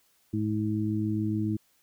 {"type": "harmonic tone", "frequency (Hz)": 106.9, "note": "A2", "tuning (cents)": -49, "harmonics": [1, 2, 3], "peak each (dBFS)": [-30, -30, -30], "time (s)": [0.33, 1.57], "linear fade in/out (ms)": 10, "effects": ["white hiss -67 dBFS RMS until 1.82 s"]}